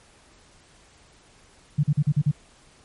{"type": "tone bursts", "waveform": "sine", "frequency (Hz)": 146.83, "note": "D3", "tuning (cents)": 0, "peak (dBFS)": -16, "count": 6, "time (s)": [1.78, 2.315], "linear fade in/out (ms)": 10, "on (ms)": 55, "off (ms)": 41, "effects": ["pink hiss -55 dBFS RMS until 2.84 s", "MP3 48 kbps"]}